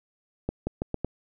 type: accelerating click train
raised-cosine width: 2 ms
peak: -14 dBFS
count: 5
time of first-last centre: 0.49-1.046 s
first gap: 180 ms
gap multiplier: 0.83
effects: none